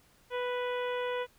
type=harmonic tone with a mistuned harmonic; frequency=493.9 Hz; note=B4; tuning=in tune; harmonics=1 / 2 / 3 / 4 / 5 / 6 / 7; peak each=-32 / -38 / -42 / -44 / -46 / -48 / -49 dBFS; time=0.3-1.27 s; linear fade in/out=50 ms; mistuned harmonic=7; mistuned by=-24 cents; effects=pink hiss -64 dBFS RMS until 1.38 s